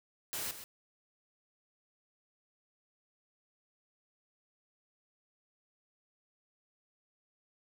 white noise with echo, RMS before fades -38 dBFS, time 0.33-0.51 s, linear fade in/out 0 ms, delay 130 ms, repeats 1, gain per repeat -10 dB, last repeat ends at 0.64 s, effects none

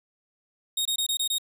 sawtooth tone bursts, 3729 Hz, A#7, in tune, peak -21 dBFS, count 6, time 0.77-1.383 s, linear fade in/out 5 ms, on 83 ms, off 23 ms, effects none

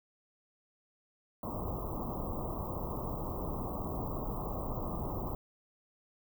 pink band-stop noise, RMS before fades -37 dBFS, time 1.43-5.35 s, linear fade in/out 2 ms, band 1200 to 16000 Hz, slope 96 dB/octave, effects none

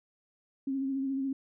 sine tone with vibrato, 270 Hz, C#4, 45 cents flat, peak -29 dBFS, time 0.67-1.33 s, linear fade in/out 5 ms, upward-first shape sine, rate 14 Hz, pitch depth 32 cents each way, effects none

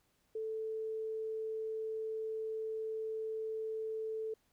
sine tone, 440 Hz, A4, in tune, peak -36 dBFS, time 0.35-4.34 s, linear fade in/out 5 ms, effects pink hiss -75 dBFS RMS until 4.52 s

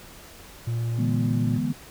triangle tone, 116.54 Hz, A#2, in tune, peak -22 dBFS, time 0.67-1.58 s, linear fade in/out 5 ms
sine chord, E dominant seventh, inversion third, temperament equal with one note detuned, 146.83 / 164.81 / 207.7 / 243.5 Hz, D3 / E3 / G#3 / B3, 0 / 0 / 0 / -24 cents, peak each -30 / -30 / -30 / -26 dBFS, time 0.98-1.73 s, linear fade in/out 10 ms
effects pink hiss -46 dBFS RMS until 1.9 s

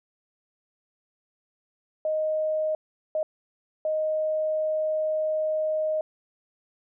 sine tone bursts at uneven times, 622.3 Hz, D#5, in tune, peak -23 dBFS, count 3, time 2.05-2.75 / 3.15-3.23 / 3.85-6.01 s, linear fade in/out 2 ms, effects none

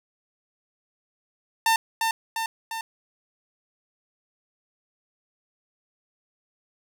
sawtooth tone with echo, 901 Hz, A5, 41 cents sharp, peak -14 dBFS, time 1.66-1.76 s, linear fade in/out 2 ms, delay 350 ms, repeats 3, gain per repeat -4 dB, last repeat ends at 2.81 s, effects none

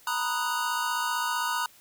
square chord, B major seventh, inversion third, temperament equal, 932.3 / 987.8 / 1244.5 / 1480 Hz, A#5 / B5 / D#6 / F#6, 0 / 0 / 0 / 0 cents, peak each -33 dBFS, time 0.07-1.66 s, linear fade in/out 2 ms, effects white hiss -56 dBFS RMS until 1.8 s

